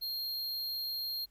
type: tone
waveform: square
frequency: 4222 Hz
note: C8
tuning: 15 cents sharp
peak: -35 dBFS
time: 0.01-1.26 s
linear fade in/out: 20 ms
effects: added 50 Hz sine -68 dBFS peak until 1.3 s + pink hiss -74 dBFS RMS until 1.3 s

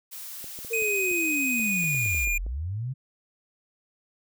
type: noise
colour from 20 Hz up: blue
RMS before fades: -39 dBFS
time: 0.11-2.26 s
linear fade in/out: 20 ms
type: clicks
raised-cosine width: 2 ms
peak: -32 dBFS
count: 12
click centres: 0.443 / 0.589 / 0.648 / 0.822 / 1.114 / 1.597 / 1.839 / 1.947 / 2.061 / 2.147 / 2.274 / 2.465 s
type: linear two-way sweep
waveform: sine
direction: down then up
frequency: 465.4 to 32.21 to 137.1 Hz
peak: -28 dBFS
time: 0.7-2.94 s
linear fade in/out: 20 ms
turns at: 2.35 s
type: tone with pitch glide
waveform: square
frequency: 2505 to 2417 Hz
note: D#7 to D7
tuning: +11 to +49 cents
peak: -25 dBFS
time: 0.73-2.38 s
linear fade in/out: 5 ms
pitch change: -62 cents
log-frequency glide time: 1.51-2.18 s
effects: none

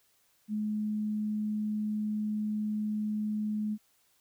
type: tone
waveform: sine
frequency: 212.3 Hz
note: G#3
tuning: 38 cents sharp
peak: -29 dBFS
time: 0.48-3.78 s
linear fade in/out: 50 ms
effects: white hiss -69 dBFS RMS until 4.2 s

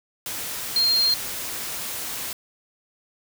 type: tone in noise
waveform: sine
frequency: 4204 Hz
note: C8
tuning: 7 cents sharp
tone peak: -17 dBFS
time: 0.76-1.14 s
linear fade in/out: 2 ms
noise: white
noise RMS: -31 dBFS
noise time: 0.26-2.33 s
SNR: +11 dB
effects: none

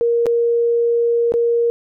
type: tone with dropouts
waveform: sine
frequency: 469.5 Hz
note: A#4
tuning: 12 cents sharp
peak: -13 dBFS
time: 0.01-1.7 s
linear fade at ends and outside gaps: 0 ms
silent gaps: 0.258-0.266 / 1.321-1.339 s
effects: none

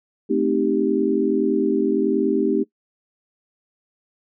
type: chord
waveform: sine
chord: A half-diminished seventh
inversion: none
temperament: equal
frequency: 220 / 261.6 / 311.1 / 392 Hz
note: A3 / C4 / Eb4 / G4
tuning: 0 / 0 / 0 / 0 cents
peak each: -24 / -23 / -22 / -21 dBFS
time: 0.29-2.64 s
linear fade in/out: 20 ms
effects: noise-tail reverb RT60 0.1 s tail -20 dB re dry

